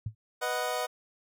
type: tone with exponential decay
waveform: sine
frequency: 108.8 Hz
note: A2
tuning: 19 cents flat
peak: -27 dBFS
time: 0.06-0.15 s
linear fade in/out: 5 ms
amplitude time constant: 19 ms
type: chord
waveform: 25% pulse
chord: B major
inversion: none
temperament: equal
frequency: 493.9 / 622.3 / 740 Hz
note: B4 / D#5 / F#5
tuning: 0 / 0 / 0 cents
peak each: -30 dBFS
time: 0.41-0.87 s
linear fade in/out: 20 ms
effects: none